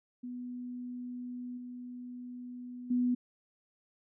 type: tone with level steps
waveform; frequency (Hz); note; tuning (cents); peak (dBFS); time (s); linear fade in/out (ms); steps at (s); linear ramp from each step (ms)
sine; 246.9; B3; 0; -38 / -41 / -26; 0.23-3.15; 10; 1.57 / 2.9; 10
effects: none